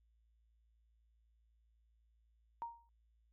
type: tone with exponential decay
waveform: sine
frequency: 933 Hz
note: A#5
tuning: 1 cent sharp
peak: -37 dBFS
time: 2.62-2.89 s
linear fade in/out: 0 ms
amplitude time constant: 58 ms
effects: added 56 Hz sine -70 dBFS peak until 3.32 s